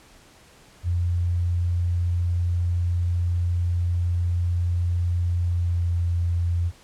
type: tone with pitch glide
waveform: sine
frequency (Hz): 87.31 to 86.26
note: F2 to F2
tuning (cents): 0 to -21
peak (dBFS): -20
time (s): 0.83-6.72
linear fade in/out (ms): 50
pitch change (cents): -21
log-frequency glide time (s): 5.47-5.92
effects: pink hiss -52 dBFS RMS until 6.83 s + low-pass 10000 Hz 12 dB/octave